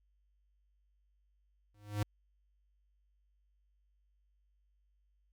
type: tone with exponential growth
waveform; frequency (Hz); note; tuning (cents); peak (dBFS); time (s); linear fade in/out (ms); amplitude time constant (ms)
square; 103.83; G#2; 0; -29; 1.74-2.03; 5; 62
effects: added 50 Hz sine -70 dBFS peak until 5.32 s